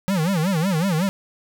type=tone with vibrato; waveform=square; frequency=175.7 Hz; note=F3; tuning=11 cents sharp; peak=-19 dBFS; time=0.08-1.09 s; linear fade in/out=0 ms; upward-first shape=sine; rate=5.4 Hz; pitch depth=230 cents each way; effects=none